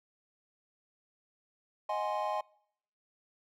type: chord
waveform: triangle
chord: Ab dominant seventh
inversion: second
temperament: equal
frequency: 622.3 / 740 / 830.6 / 1046.5 Hz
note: Eb5 / Gb5 / Ab5 / C6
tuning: 0 / 0 / 0 / 0 cents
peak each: -34 / -38 / -33 / -35 dBFS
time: 1.89-2.41 s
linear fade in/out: 5 ms
effects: noise-tail reverb RT60 0.7 s tail -25 dB re dry